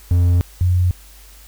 triangle / sine tone pair in turn, 87.8 / 90.06 Hz, F2 / F#2, +10 / -46 cents, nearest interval unison, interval 44 cents, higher second, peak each -9 / -12 dBFS, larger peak first, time 0.11-0.41 / 0.61-0.91 s, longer neither, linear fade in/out 0 ms, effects added 50 Hz sine -42 dBFS peak until 1.47 s + white hiss -46 dBFS RMS until 1.47 s

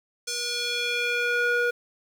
square tone with band-pass filter sweep, 481.1 Hz, B4, 45 cents flat, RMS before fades -26 dBFS, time 0.27-1.71 s, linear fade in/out 10 ms, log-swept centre 6100 to 1100 Hz, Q 1.8, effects 8-bit

